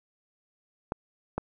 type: clicks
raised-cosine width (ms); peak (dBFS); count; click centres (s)
1; -15; 2; 0.921 / 1.38
effects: none